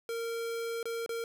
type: tone with dropouts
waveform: square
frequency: 461.5 Hz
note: A#4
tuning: 17 cents flat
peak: -34 dBFS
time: 0.09-1.24 s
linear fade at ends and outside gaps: 1 ms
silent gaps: 0.829-0.855 / 1.062-1.092 s
effects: none